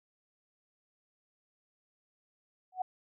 sine tone with exponential growth, 742 Hz, F#5, 5 cents sharp, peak -26 dBFS, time 2.72-2.82 s, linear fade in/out 5 ms, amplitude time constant 21 ms, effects none

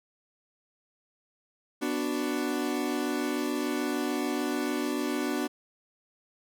40% pulse chord, B minor, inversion none, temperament equal, 246.9 / 293.7 / 370 Hz, B3 / D4 / F#4, 0 / 0 / 0 cents, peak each -32 / -30 / -33 dBFS, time 1.81-5.48 s, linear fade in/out 20 ms, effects none

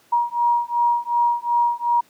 sine beating tone pair, 950 / 952.7 Hz, A#5 / A#5, +33 / +37 cents, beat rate 2.7 Hz, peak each -20 dBFS, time 0.12-2.01 s, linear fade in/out 10 ms, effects pink hiss -56 dBFS RMS until 2.09 s + high-pass 200 Hz 12 dB/octave

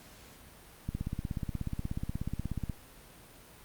click train, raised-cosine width 5 ms, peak -21 dBFS, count 31, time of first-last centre 0.89-2.697 s, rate 16.6 Hz, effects pink hiss -54 dBFS RMS until 3.64 s + Opus 48 kbps

